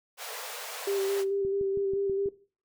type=high-pass noise; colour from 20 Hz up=pink; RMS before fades=-39 dBFS; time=0.17-1.25 s; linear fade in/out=50 ms; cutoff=440 Hz; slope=96 dB/octave
type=tone with vibrato; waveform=sine; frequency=393.5 Hz; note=G4; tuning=7 cents sharp; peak=-26 dBFS; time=0.87-2.29 s; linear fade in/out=5 ms; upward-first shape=square; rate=4.6 Hz; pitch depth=18 cents each way
type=click train; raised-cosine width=3 ms; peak=-29 dBFS; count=6; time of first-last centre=1.45-2.259 s; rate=6.18 Hz
effects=noise-tail reverb RT60 0.4 s tail -18 dB re dry